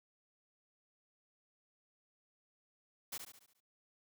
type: noise with echo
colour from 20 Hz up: white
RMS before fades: -42 dBFS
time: 3.12-3.18 s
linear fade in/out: 10 ms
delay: 71 ms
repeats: 6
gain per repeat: -6 dB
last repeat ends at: 3.606 s
effects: none

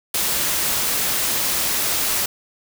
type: noise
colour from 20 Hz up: white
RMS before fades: -21 dBFS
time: 0.14-2.26 s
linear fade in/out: 5 ms
effects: none

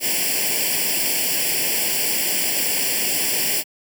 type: noise with comb filter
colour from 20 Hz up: white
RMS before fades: -21 dBFS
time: 0-3.64 s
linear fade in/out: 50 ms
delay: 0.39 ms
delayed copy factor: +1
effects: high-pass 200 Hz 12 dB/octave

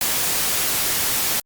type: noise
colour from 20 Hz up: white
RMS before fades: -21 dBFS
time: 0.01-1.4 s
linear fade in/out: 2 ms
effects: Opus 48 kbps

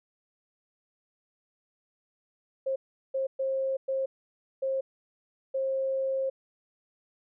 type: tone bursts at uneven times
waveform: sine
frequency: 534 Hz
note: C5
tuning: 35 cents sharp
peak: -26 dBFS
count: 6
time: 2.66-2.76 / 3.14-3.27 / 3.39-3.77 / 3.88-4.06 / 4.62-4.81 / 5.54-6.3 s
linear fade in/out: 10 ms
effects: none

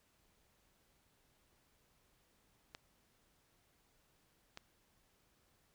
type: clicks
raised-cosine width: 0.2 ms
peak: -30 dBFS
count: 2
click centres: 2.749 / 4.574 s
effects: pink hiss -74 dBFS RMS until 5.74 s

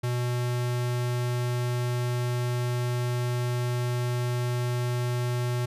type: tone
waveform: square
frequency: 122.5 Hz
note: B2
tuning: 14 cents flat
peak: -26 dBFS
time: 0.03-5.66 s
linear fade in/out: 10 ms
effects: resampled to 32000 Hz

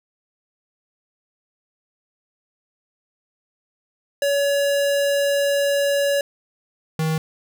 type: tone pair in turn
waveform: square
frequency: 565 / 158.55 Hz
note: C#5 / D#3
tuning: +33 / +33 cents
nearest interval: octave + minor seventh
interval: 2200 cents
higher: first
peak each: -18 / -20 dBFS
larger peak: first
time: 4.22-6.21 / 6.99-7.18 s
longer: first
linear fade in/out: 2 ms
effects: none

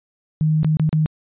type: tone with dropouts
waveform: sine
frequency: 155.56 Hz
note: D#3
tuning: in tune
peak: -14 dBFS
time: 0.41-1.06 s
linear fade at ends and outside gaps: 0 ms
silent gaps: 0.632-0.646 / 0.77-0.797 / 0.892-0.929 s
effects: resampled to 8000 Hz

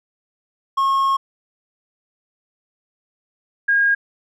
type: tone pair in turn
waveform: triangle / sine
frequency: 1086 / 1627.2 Hz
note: C#6 / G#6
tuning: -36 / -36 cents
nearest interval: perfect fifth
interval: 700 cents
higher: second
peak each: -13 dBFS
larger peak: neither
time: 0.77-1.17 / 3.68-3.95 s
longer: first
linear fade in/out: 10 ms
effects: none

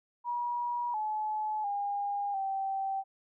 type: tone with pitch steps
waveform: sine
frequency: 962 / 857 / 810 / 777 Hz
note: B5 / A5 / G#5 / G5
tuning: -46 / -46 / -43 / -16 cents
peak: -30 dBFS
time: 0.24-3.04 s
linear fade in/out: 50 ms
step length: 700 ms
effects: none

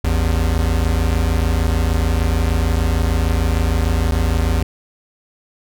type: tone pair together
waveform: square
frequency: 55.08 / 81.7 Hz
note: A1 / E2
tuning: +3 / -15 cents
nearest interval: perfect fifth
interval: 682 cents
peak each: -18 dBFS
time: 0.04-4.63 s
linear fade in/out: 5 ms
effects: none

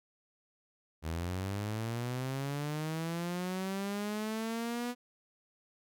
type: linear sweep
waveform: sawtooth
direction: up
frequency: 77.78 to 245.8 Hz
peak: -30 dBFS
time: 1.02-4.95 s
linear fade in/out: 50 ms
effects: none

